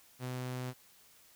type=tone; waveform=sawtooth; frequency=126.7 Hz; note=B2; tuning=45 cents sharp; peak=-33 dBFS; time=0.19-0.74 s; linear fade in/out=50 ms; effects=white hiss -62 dBFS RMS until 1.35 s